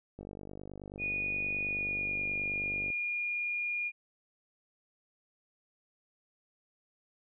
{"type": "click train", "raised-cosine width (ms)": 2, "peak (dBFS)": -31, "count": 135, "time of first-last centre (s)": [0.19, 2.903], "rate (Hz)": 49.4}
{"type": "tone with pitch glide", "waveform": "sine", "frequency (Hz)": [2463, 2426], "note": ["D#7", "D#7"], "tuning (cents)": [-18, -44], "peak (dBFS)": -31, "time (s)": [0.98, 3.92], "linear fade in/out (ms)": 50, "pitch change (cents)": -26, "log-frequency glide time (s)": [1.64, 2.24]}
{"effects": []}